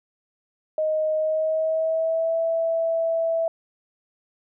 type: tone with pitch glide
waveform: sine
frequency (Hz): 623 to 658.5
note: D#5 to E5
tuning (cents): +2 to -2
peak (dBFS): -20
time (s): 0.78-3.48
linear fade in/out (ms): 2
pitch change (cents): +96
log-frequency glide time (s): 1.16-2.37
effects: none